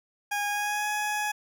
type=tone with pitch glide; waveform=20% pulse; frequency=820 to 839.7 Hz; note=G#5 to G#5; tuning=-22 to +19 cents; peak=-22 dBFS; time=0.31-1.32 s; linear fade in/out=10 ms; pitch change=+41 cents; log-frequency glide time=0.48-0.88 s; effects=none